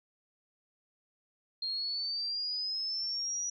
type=exponential sweep; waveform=sine; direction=up; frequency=4200 to 5850 Hz; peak=-32 dBFS; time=1.62-3.5 s; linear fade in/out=5 ms; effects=none